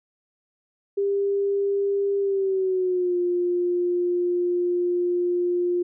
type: tone with pitch glide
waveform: sine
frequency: 399 to 353.4 Hz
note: G4 to F4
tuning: +31 to +21 cents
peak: -20 dBFS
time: 0.97-5.83 s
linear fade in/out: 10 ms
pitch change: -210 cents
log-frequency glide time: 2.19-3.17 s
effects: none